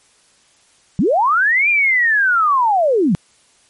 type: linear two-way sweep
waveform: sine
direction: up then down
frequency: 150.1 to 2432 to 150.1 Hz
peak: -11 dBFS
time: 0.99-3.15 s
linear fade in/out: 0 ms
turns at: 1.69 s
effects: white hiss -54 dBFS RMS until 3.69 s + MP3 48 kbps